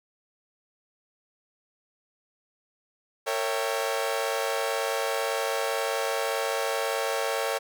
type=chord; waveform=sawtooth; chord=A# diminished seventh; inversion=none; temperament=equal with one note detuned; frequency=456.3 / 554.4 / 659.3 / 784 Hz; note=A#4 / C#5 / E5 / G5; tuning=-37 / 0 / 0 / 0 cents; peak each=-27 / -26 / -30 / -30 dBFS; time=3.26-7.59 s; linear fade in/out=20 ms; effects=none